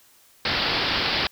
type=low-pass noise; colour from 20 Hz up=white; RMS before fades=-24 dBFS; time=0.45-1.27 s; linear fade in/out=2 ms; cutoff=5000 Hz; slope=96 dB/octave; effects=white hiss -56 dBFS RMS until 1.31 s